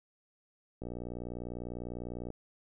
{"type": "click train", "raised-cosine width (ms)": 2, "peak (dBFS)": -27, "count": 90, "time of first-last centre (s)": [0.82, 2.303], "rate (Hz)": 60, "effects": []}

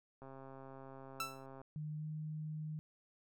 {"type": "click train", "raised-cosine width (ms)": 1, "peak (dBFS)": -39, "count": 188, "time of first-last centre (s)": [0.22, 1.616], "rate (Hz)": 134}
{"type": "tone with exponential decay", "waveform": "sawtooth", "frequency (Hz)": 1328, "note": "E6", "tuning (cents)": 12, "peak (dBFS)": -31, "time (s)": [1.2, 1.46], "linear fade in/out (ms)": 2, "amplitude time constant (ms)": 55}
{"type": "tone with pitch glide", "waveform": "sine", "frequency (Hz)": [152.3, 154.34], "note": ["D#3", "D#3"], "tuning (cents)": [-37, -14], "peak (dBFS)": -40, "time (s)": [1.76, 2.79], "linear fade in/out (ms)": 0, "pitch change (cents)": 23, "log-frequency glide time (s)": [1.97, 2.05]}
{"effects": []}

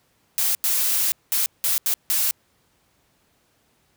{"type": "noise bursts at uneven times", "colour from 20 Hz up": "blue", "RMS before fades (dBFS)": -21, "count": 6, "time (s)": [[0.38, 0.55], [0.64, 1.12], [1.32, 1.46], [1.64, 1.78], [1.86, 1.94], [2.1, 2.31]], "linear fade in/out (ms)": 0, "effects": ["pink hiss -64 dBFS RMS until 3.96 s", "high-pass 60 Hz 12 dB/octave"]}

